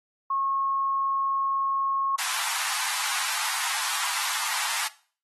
sine tone, 1089 Hz, C#6, 31 cents flat, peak -24 dBFS, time 0.3-2.16 s, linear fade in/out 5 ms
pink high-pass noise, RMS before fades -29 dBFS, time 2.18-4.88 s, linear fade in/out 10 ms, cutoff 830 Hz, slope 48 dB/octave
effects noise-tail reverb RT60 0.4 s tail -17 dB re dry + AAC 32 kbps

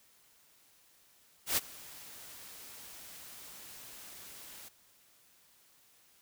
white noise with ADSR envelope, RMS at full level -28 dBFS, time 1.46-4.69 s, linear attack 110 ms, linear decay 27 ms, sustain -22 dB, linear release 14 ms, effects white hiss -65 dBFS RMS until 6.21 s

